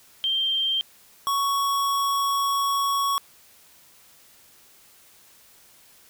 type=tone pair in turn; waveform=sine / square; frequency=3159 / 1113.7 Hz; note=G7 / C#6; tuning=+13 / +8 cents; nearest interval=octave + tritone; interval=1805 cents; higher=first; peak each=-21 / -22 dBFS; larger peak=first; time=0.24-0.81 / 1.27-3.18 s; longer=second; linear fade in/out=0 ms; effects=white hiss -54 dBFS RMS until 6.09 s